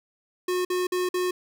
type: tone bursts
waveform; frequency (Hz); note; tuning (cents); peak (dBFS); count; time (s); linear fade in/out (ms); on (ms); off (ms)
square; 362.7; F#4; -34; -24; 4; 0.48-1.31; 5; 170; 50
effects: none